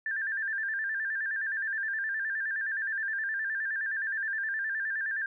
sine tone with vibrato, 1679 Hz, G#6, 18 cents sharp, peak -29 dBFS, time 0.06-5.26 s, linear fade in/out 2 ms, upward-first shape square, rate 9.6 Hz, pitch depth 85 cents each way, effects none

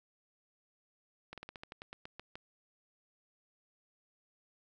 slowing click train, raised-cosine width 0.3 ms, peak -29 dBFS, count 12, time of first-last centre 1.33-2.355 s, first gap 47 ms, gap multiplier 1.13, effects none

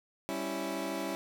20% pulse chord, C# diminished, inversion second, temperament equal, 196 / 277.2 / 329.6 Hz, G3 / C#4 / E4, 0 / 0 / 0 cents, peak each -35 / -33 / -32 dBFS, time 0.29-1.15 s, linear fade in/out 0 ms, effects none

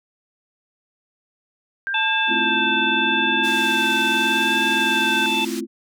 sine tone with vibrato, 1581 Hz, G6, 14 cents sharp, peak -22 dBFS, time 1.87-5.26 s, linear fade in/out 0 ms, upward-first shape sine, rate 0.81 Hz, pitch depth 37 cents each way
harmonic tone, 880 Hz, A5, in tune, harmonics 1 / 3 / 4, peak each -24 / -22 / -24 dBFS, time 1.94-5.45 s, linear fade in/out 5 ms
sine chord, F major seventh, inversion first, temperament equal, 220 / 261.6 / 329.6 / 349.2 Hz, A3 / C4 / E4 / F4, 0 / 0 / 0 / 0 cents, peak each -29 dBFS, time 2.27-5.67 s, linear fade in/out 50 ms
white band-pass noise, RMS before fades -35 dBFS, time 3.43-5.61 s, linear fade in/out 20 ms, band 1200 to 8400 Hz, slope 12 dB/octave
effects none

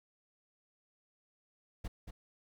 brown noise with echo, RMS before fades -38 dBFS, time 1.84-1.88 s, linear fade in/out 10 ms, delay 230 ms, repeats 1, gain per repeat -7 dB, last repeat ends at 2.11 s, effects none

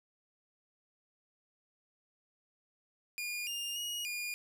sawtooth tone with pitch steps, 2427 / 2813 / 2888 / 2427 Hz, D#7 / F7 / F#7 / D#7, -44 / +12 / -43 / -44 cents, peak -33 dBFS, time 3.18-4.34 s, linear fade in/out 0 ms, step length 290 ms, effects none

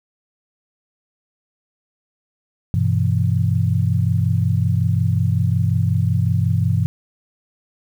sine chord, E minor, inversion first, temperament equal, 98 / 123.47 / 164.81 Hz, G2 / B2 / E3, 0 / 0 / 0 cents, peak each -18 / -19 / -21 dBFS, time 2.74-6.86 s, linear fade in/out 0 ms, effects 8-bit

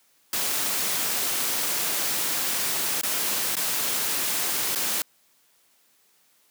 white noise with dropouts, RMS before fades -26 dBFS, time 0.33-5.02 s, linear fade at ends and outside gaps 2 ms, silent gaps 3.013-3.033 / 3.555-3.567 / 4.75-4.757 s, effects white hiss -63 dBFS RMS until 6.5 s + high-pass 150 Hz 12 dB/octave

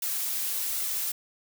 blue noise with flanger, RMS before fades -30 dBFS, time 0.02-1.12 s, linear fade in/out 5 ms, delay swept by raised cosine 1.4 to 5 ms, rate 1.3 Hz, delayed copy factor +0.5, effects none

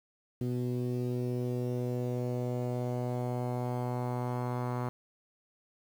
sawtooth tone with low-pass filter sweep, 123.47 Hz, B2, in tune, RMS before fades -33 dBFS, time 0.41-4.89 s, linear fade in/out 0 ms, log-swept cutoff 330 to 1100 Hz, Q 2.2, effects 9-bit

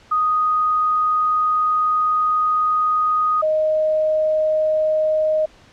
sine tone pair in turn, 1244 / 622 Hz, D#6 / D#5, -1 / -1 cents, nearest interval octave, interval 1200 cents, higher first, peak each -15 dBFS, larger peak neither, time 0.11-3.42 / 3.42-5.46 s, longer first, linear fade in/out 10 ms, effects pink hiss -49 dBFS RMS until 5.72 s + low-pass 5000 Hz 12 dB/octave

